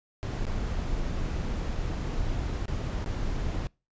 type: noise with dropouts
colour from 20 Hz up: brown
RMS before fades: -30 dBFS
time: 0.23-3.67 s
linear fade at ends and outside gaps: 0 ms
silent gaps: 0.452-0.468 / 2.655-2.681 / 3.044-3.061 s
effects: noise-tail reverb RT60 0.3 s tail -26 dB re dry + resampled to 16000 Hz